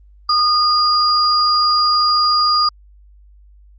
sine tone pair together, 1224 / 4837 Hz, D#6 / D#8, -29 / -50 cents, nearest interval 2 octaves, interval 2379 cents, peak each -14 / -15 dBFS, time 0.29-2.69 s, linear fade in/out 5 ms, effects added 50 Hz sine -43 dBFS peak until 3.78 s + Opus 32 kbps

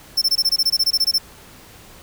45% pulse tone bursts, 5350 Hz, E8, 25 cents sharp, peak -14 dBFS, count 15, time 0.17-1.184 s, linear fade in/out 10 ms, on 48 ms, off 21 ms, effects pink hiss -44 dBFS RMS until 2.02 s

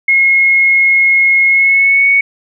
sine tone with pitch glide, 2162 to 2224 Hz, C#7 to C#7, -44 to +5 cents, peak -6 dBFS, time 0.08-2.21 s, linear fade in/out 5 ms, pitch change +49 cents, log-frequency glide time 1.47-2.07 s, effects none

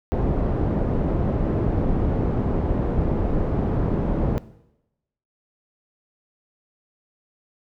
pink low-pass noise, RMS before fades -22 dBFS, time 0.12-4.38 s, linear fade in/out 0 ms, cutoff 520 Hz, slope 12 dB/octave, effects noise-tail reverb RT60 0.9 s tail -18 dB re dry

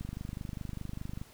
click train, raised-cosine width 5 ms, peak -26 dBFS, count 31, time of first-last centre 0.01-1.215 s, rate 24.9 Hz, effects pink hiss -57 dBFS RMS until 1.33 s

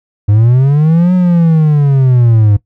triangle linear two-way sweep, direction up then down, 100 to 184 to 100 Hz, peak -3 dBFS, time 0.28-2.57 s, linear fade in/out 10 ms, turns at 1.14 s, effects noise-tail reverb RT60 0.1 s tail -17 dB re dry

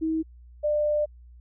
sine tone pair in turn, 319.7 / 596.9 Hz, D#4 / D5, +47 / +28 cents, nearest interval major seventh, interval 1081 cents, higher second, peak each -23 / -21 dBFS, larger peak second, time 0.01-0.23 / 0.63-1.06 s, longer second, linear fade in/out 20 ms, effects added 60 Hz sine -46 dBFS peak until 1.4 s

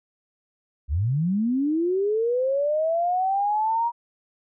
sine linear sweep, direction up, 61.7 to 954 Hz, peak -20 dBFS, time 0.88-3.92 s, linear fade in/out 50 ms, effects none

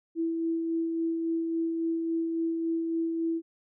sine tone with tremolo, 329.6 Hz, E4, in tune, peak -25 dBFS, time 0.15-3.42 s, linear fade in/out 50 ms, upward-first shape sine, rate 3.6 Hz, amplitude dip 30%, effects none

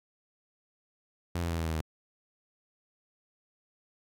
sawtooth tone with pitch steps, 86.4 / 84.87 / 83.36 / 81.88 / 80.43 / 79 Hz, F2 / F2 / E2 / E2 / E2 / D#2, -18 / -49 / +20 / -11 / -42 / +27 cents, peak -26 dBFS, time 1.35-1.812 s, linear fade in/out 5 ms, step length 77 ms, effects none

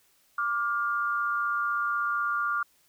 sine tone pair together, 1174.7 / 1410.7 Hz, D6 / F6, 0 / +17 cents, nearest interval minor third, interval 317 cents, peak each -28 dBFS, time 0.38-2.63 s, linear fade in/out 5 ms, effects white hiss -65 dBFS RMS until 2.88 s

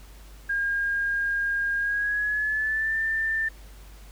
sine tone with pitch glide, 1618 to 1784.9 Hz, G#6 to A6, -46 to +24 cents, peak -23 dBFS, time 0.49-3.49 s, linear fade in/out 10 ms, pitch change +170 cents, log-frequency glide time 1.77-2.97 s, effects added 50 Hz sine -44 dBFS peak until 4.11 s + pink hiss -53 dBFS RMS until 4.11 s

